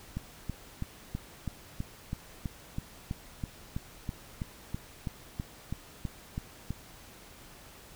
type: click train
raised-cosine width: 5 ms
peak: -21 dBFS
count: 21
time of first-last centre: 0.17-6.706 s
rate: 3.06 Hz
effects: pink hiss -52 dBFS RMS until 7.95 s